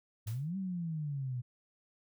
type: exponential two-way sweep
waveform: sine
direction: up then down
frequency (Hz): 100.5 to 196 to 120.6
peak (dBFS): -34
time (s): 0.26-1.42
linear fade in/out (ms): 20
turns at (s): 0.57
type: noise with exponential decay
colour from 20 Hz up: white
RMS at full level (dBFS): -47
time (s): 0.27-0.51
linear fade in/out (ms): 2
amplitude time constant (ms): 51
effects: none